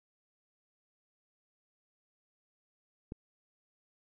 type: click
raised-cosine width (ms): 3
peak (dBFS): -27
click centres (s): 3.121
effects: none